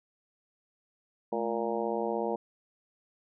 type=harmonic tone with a mistuned harmonic; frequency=116.54 Hz; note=A#2; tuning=in tune; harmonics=2 / 3 / 4 / 5 / 6 / 7 / 8; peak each=-37 / -36 / -33 / -36 / -38 / -38 / -39 dBFS; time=1.32-2.36 s; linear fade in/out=5 ms; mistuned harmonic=2; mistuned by=-130 cents; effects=none